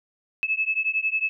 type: beating tone pair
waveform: sine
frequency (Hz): 2596 / 2607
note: E7 / E7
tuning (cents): -27 / -20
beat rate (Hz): 11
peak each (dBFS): -25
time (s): 0.43-1.29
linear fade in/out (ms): 0
effects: none